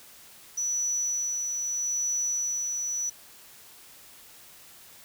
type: tone with tremolo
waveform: sine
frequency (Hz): 5920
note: F#8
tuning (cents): 0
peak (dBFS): -25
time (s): 0.57-3.1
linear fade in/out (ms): 10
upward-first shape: sine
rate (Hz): 0.79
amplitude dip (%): 30
effects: white hiss -51 dBFS RMS until 5.04 s